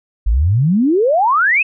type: exponential sweep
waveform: sine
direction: up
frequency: 47.81 to 2661 Hz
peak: -10 dBFS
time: 0.26-1.63 s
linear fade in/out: 10 ms
effects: none